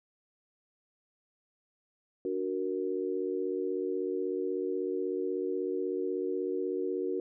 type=chord; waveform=sine; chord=D augmented; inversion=none; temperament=equal; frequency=293.7 / 370 / 466.2 Hz; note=D4 / F#4 / A#4; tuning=0 / 0 / 0 cents; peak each=-37 / -32 / -35 dBFS; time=2.25-7.2 s; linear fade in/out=2 ms; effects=none

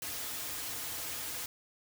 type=noise with comb filter; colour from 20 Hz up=white; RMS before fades=-39 dBFS; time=0.02-1.46 s; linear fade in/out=2 ms; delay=5.2 ms; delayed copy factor=-0.7; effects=none

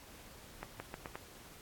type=accelerating click train; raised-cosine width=0.5 ms; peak=-26 dBFS; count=5; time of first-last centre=0.63-1.155 s; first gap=170 ms; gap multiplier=0.83; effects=pink hiss -55 dBFS RMS until 1.61 s + AAC 64 kbps

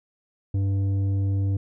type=tone with tanh clipping; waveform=sine; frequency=98 Hz; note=G2; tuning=in tune; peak=-22 dBFS; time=0.54-1.57 s; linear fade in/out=5 ms; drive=8 dB; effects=none

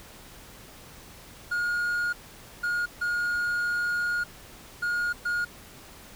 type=tone bursts at uneven times; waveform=triangle; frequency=1431 Hz; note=F6; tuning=42 cents sharp; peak=-23 dBFS; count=5; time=1.51-2.13 / 2.63-2.86 / 3.01-4.24 / 4.82-5.13 / 5.25-5.45 s; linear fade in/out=10 ms; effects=pink hiss -48 dBFS RMS until 6.15 s

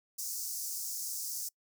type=high-pass noise; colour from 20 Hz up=pink; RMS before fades=-38 dBFS; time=0.18-1.49 s; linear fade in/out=10 ms; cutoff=5200 Hz; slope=48 dB/octave; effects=noise-tail reverb RT60 0.1 s tail -25 dB re dry

